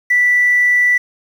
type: tone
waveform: triangle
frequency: 1969 Hz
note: B6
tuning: 6 cents flat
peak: -6 dBFS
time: 0.1-0.98 s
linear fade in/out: 10 ms
effects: tanh soft clip ceiling -7 dBFS + 7-bit